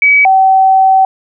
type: tone pair in turn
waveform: sine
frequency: 2277 / 765.1 Hz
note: C#7 / G5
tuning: +46 / -42 cents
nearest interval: octave + perfect fifth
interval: 1888 cents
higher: first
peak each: -4 dBFS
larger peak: neither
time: 0.02-0.25 / 0.25-1.05 s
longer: second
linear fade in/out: 2 ms
effects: none